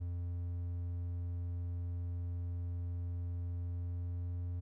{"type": "tone with pitch glide", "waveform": "triangle", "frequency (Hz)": [87.31, 87.92], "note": ["F2", "F2"], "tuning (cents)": [0, 12], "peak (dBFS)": -34, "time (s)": [0, 4.61], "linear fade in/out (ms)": 20, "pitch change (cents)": 12, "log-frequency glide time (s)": [3.65, 4.47], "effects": []}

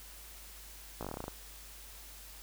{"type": "slowing click train", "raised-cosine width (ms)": 1, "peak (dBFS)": -25, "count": 11, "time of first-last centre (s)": [1.01, 1.281], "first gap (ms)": 17, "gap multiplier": 1.1, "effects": ["added 50 Hz sine -53 dBFS peak until 2.42 s", "white hiss -52 dBFS RMS until 2.42 s"]}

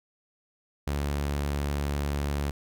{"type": "tone", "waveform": "sawtooth", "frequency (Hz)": 71.7, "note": "D2", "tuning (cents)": -41, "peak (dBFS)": -23, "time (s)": [0.87, 2.51], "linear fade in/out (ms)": 5, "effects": []}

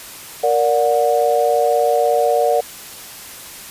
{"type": "chord", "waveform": "sine", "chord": "Bb augmented", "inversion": "none", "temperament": "just", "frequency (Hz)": [466.2, 582.7, 728.4], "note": ["Bb4", "D5", "F#5"], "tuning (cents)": [0, -14, -27], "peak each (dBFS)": -17, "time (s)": [0.43, 2.61], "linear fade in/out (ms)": 10, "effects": ["white hiss -35 dBFS RMS until 3.7 s", "resampled to 32000 Hz"]}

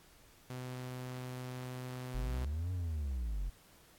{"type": "tone", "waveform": "sawtooth", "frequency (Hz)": 126.7, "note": "B2", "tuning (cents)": 45, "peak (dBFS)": -37, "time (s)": [0.5, 2.45], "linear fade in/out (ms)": 0}
{"type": "linear two-way sweep", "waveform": "triangle", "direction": "up then down", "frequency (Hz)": [41.71, 92.9, 41.71], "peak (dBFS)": -32, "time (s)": [2.14, 3.5], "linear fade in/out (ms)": 10, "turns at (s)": 2.72}
{"effects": ["pink hiss -62 dBFS RMS until 3.98 s", "AAC 64 kbps"]}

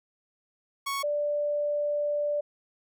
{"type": "tone pair in turn", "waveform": ["sawtooth", "sine"], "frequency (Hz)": [1108.7, 587.3], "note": ["C#6", "D5"], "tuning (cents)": [0, 0], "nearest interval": "major seventh", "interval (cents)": 1100, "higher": "first", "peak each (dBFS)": -25, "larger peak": "neither", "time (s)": [[0.86, 1.03], [1.03, 2.41]], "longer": "second", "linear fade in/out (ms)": 10, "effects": []}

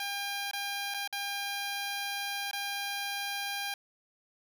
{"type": "tone with dropouts", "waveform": "10% pulse", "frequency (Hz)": 803, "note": "G5", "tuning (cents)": 41, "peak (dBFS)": -25, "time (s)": [0, 3.74], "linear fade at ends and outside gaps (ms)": 2, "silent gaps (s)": [[0.512, 0.533], [0.94, 0.944], [1.076, 1.126], [2.512, 2.531]], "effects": []}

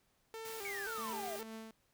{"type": "tone with vibrato", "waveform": "sawtooth", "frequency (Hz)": 422.7, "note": "G#4", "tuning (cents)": 31, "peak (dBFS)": -40, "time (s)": [0.34, 1.43], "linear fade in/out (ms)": 0, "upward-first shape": "square", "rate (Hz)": 1.9, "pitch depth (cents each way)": 99}
{"type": "noise", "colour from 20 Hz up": "white", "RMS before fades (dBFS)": -49, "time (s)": [0.45, 1.41], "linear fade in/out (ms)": 0}
{"type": "exponential sweep", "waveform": "triangle", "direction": "down", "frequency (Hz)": [2312, 615], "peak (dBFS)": -39, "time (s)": [0.65, 1.36], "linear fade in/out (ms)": 0}
{"type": "tone with tremolo", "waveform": "sawtooth", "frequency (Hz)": 222.1, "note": "A3", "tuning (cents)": 16, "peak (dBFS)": -40, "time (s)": [0.98, 1.71], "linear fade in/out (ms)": 0, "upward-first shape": "triangle", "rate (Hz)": 2.2, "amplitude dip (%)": 80}
{"effects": ["pink hiss -75 dBFS RMS until 1.93 s"]}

